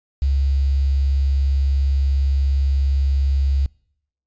sine tone with quantisation, 68.6 Hz, C#2, 17 cents flat, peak -15 dBFS, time 0.22-3.66 s, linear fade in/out 0 ms, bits 7, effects noise-tail reverb RT60 0.7 s tail -25 dB re dry + resampled to 16000 Hz

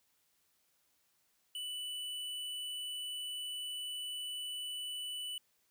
triangle tone with hard clipping, 2976 Hz, F#7, 9 cents sharp, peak -40 dBFS, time 1.55-5.38 s, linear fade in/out 2 ms, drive 15 dB, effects white hiss -75 dBFS RMS until 5.7 s

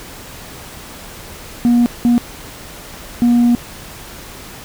sine tone bursts at uneven times, 239.5 Hz, A#3, 47 cents sharp, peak -6 dBFS, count 3, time 1.65-1.86 / 2.05-2.18 / 3.22-3.55 s, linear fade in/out 0 ms, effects tanh soft clip ceiling -7 dBFS + pink hiss -34 dBFS RMS until 4.64 s

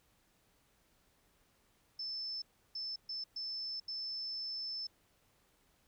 sine tone bursts at uneven times, 5274 Hz, E8, in tune, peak -38 dBFS, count 5, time 1.99-2.42 / 2.75-2.96 / 3.09-3.24 / 3.36-3.8 / 3.88-4.87 s, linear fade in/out 5 ms, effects pink hiss -72 dBFS RMS until 5.87 s

